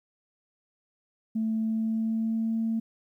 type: tone with pitch glide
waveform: sine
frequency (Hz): 221.3 to 225.2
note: A3 to A3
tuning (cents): +10 to +40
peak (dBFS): -24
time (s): 1.35-2.8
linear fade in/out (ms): 10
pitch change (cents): +30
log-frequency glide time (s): 1.59-2.59
effects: tanh soft clip ceiling -20 dBFS + 11-bit